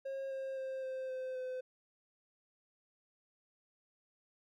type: tone with pitch steps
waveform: triangle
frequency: 540 / 534.1 / 528.3 / 522.5 / 516.8 / 511.2 Hz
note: C#5 / C5 / C5 / C5 / C5 / C5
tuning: -45 / +36 / +17 / -2 / -21 / -40 cents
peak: -36 dBFS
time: 0.05-1.61 s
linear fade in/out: 10 ms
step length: 260 ms
effects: none